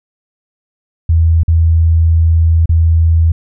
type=tone with dropouts; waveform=sine; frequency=82 Hz; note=E2; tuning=9 cents flat; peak=-6 dBFS; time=1.09-3.32 s; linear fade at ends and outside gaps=5 ms; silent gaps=1.434-1.48 / 2.658-2.692 s; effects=none